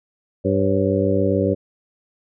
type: harmonic tone with a mistuned harmonic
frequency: 98 Hz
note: G2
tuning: in tune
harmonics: 1 / 2 / 3 / 4 / 5 / 6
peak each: -23 / -23 / -23 / -23 / -23 / -23 dBFS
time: 0.44-1.55 s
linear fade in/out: 20 ms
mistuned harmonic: 6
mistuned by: -94 cents
effects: none